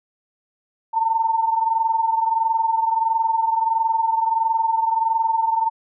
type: tone pair together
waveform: sine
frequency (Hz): 897 / 918.5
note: A5 / A#5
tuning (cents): +33 / -26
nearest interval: unison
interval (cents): 41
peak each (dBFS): -18 / -23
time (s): 0.93-5.7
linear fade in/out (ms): 20
effects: none